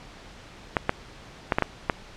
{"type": "clicks", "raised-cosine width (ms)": 0.5, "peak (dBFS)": -5, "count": 6, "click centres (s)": [0.768, 0.894, 1.522, 1.585, 1.623, 1.898], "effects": ["pink hiss -46 dBFS RMS until 2.16 s", "low-pass 5000 Hz 12 dB/octave"]}